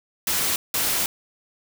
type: noise bursts at uneven times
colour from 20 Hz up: white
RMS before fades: -23 dBFS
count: 2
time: 0.27-0.56 / 0.74-1.06 s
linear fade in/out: 2 ms
effects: none